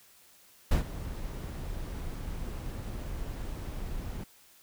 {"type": "noise with ADSR envelope", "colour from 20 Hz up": "brown", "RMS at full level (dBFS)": -21, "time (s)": [0.71, 4.24], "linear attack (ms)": 7, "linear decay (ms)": 110, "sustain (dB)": -16, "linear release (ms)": 7, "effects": ["white hiss -59 dBFS RMS until 4.62 s"]}